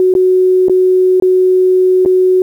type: tone with dropouts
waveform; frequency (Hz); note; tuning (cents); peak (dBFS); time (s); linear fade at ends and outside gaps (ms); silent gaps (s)
sine; 370; F#4; 0; -6; 0-2.42; 1; 0.139-0.151 / 0.684-0.696 / 1.2-1.223 / 2.051-2.059
effects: 7-bit